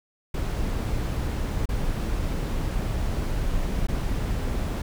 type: noise with dropouts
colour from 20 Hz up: brown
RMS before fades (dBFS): -26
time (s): 0.34-4.82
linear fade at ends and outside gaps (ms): 5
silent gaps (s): 1.657-1.689 / 3.87-3.884
effects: none